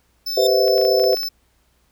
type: tone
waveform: square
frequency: 5274 Hz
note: E8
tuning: in tune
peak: -23 dBFS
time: 0.26-1.29 s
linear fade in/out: 10 ms
type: tone with exponential growth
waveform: sawtooth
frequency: 3633 Hz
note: A#7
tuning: 45 cents flat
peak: -18 dBFS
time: 0.26-0.47 s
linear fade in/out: 5 ms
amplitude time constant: 44 ms
type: chord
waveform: sine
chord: C major seventh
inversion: second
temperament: just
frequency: 392.4 / 490.5 / 523.3 / 654.1 Hz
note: G4 / B4 / C5 / E5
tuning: +2 / -12 / 0 / -14 cents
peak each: -19 dBFS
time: 0.37-1.15 s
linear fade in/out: 5 ms
type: clicks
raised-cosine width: 0.3 ms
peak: -20 dBFS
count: 9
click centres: 0.68 / 0.78 / 0.814 / 0.851 / 0.997 / 1.04 / 1.131 / 1.171 / 1.232 s
effects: added 60 Hz sine -63 dBFS peak until 1.91 s + pink hiss -63 dBFS RMS until 1.91 s